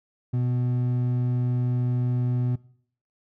triangle tone pair together, 123.47 / 249.4 Hz, B2 / B3, 0 / +17 cents, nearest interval octave, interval 1217 cents, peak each -20 / -31 dBFS, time 0.33-2.56 s, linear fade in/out 10 ms, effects noise-tail reverb RT60 0.6 s tail -21 dB re dry

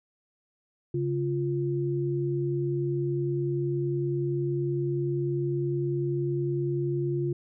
sine tone pair together, 138.59 / 349.2 Hz, C#3 / F4, 0 / 0 cents, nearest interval octave + major third, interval 1600 cents, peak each -28 dBFS, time 0.94-7.33 s, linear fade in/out 5 ms, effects none

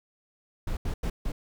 brown noise bursts at uneven times, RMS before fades -29 dBFS, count 4, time 0.67-0.77 / 0.85-0.94 / 1.03-1.1 / 1.25-1.32 s, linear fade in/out 5 ms, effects none

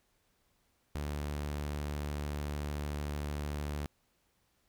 sawtooth tone, 73.42 Hz, D2, in tune, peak -31 dBFS, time 0.95-3.86 s, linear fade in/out 0 ms, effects pink hiss -74 dBFS RMS until 4.68 s

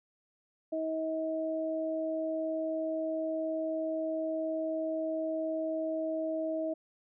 sine tone pair together, 319 / 638 Hz, D#4 / D#5, +43 / +43 cents, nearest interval octave, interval 1200 cents, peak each -35 / -32 dBFS, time 0.72-6.74 s, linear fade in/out 10 ms, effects none

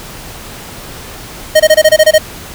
square tone bursts, 622.3 Hz, D#5, in tune, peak -3 dBFS, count 9, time 1.55-2.184 s, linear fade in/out 10 ms, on 50 ms, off 23 ms, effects pink hiss -29 dBFS RMS until 2.54 s

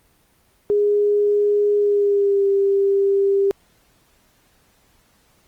sine tone with pitch glide, 412.3 to 395.5 Hz, G#4 to G4, -13 to +15 cents, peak -14 dBFS, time 0.7-3.51 s, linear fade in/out 0 ms, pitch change -72 cents, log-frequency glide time 1.77-2.47 s, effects pink hiss -59 dBFS RMS until 5.47 s + Opus 24 kbps

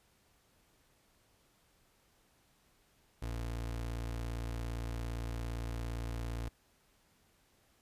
30% pulse tone, 57.5 Hz, A#1, 23 cents flat, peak -34 dBFS, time 3.22-6.49 s, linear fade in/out 5 ms, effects pink hiss -70 dBFS RMS until 7.81 s + resampled to 32000 Hz

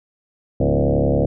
sine tone with frequency modulation, 196 Hz, G3, in tune, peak -14 dBFS, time 0.6-1.26 s, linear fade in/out 5 ms, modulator 70.9 Hz, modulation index 5.9, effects none

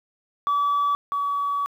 sine tone pair in turn, 1148 / 1137.4 Hz, D6 / C#6, -40 / +44 cents, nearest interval unison, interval 16 cents, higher first, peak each -17 / -21 dBFS, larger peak first, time 0.47-0.95 / 1.12-1.66 s, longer second, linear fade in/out 0 ms, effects tanh soft clip ceiling -17 dBFS + 9-bit

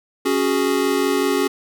square chord, C# suspended fourth, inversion none, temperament equal, 277.2 / 370 / 415.3 Hz, C#4 / F#4 / G#4, 0 / 0 / 0 cents, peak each -22 dBFS, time 0.25-1.48 s, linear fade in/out 10 ms, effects none

